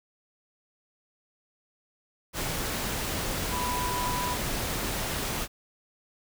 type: tone in noise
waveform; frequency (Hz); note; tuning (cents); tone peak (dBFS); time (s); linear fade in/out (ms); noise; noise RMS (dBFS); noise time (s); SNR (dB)
sine; 987.8; B5; 0; -30; 3.5-4.37; 50; pink; -31; 2.33-5.48; -2
effects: none